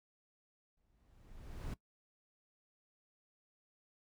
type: noise with exponential growth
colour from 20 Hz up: brown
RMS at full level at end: -39 dBFS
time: 0.77-1.74 s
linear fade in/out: 5 ms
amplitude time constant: 210 ms
effects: noise-tail reverb RT60 0.1 s tail -19 dB re dry